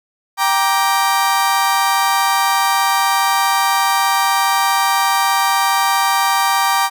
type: chord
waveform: 35% pulse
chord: G minor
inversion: none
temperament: just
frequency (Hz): 784 / 940.8 / 1176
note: G5 / Bb5 / D6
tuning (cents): 0 / +16 / +2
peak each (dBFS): -16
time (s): 0.37-6.9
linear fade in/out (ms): 50
effects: none